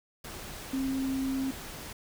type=tone in noise; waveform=sine; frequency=266.5 Hz; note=C4; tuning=32 cents sharp; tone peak=-28 dBFS; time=0.73-1.51 s; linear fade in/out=5 ms; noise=pink; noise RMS=-42 dBFS; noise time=0.24-1.93 s; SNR=+11 dB; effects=none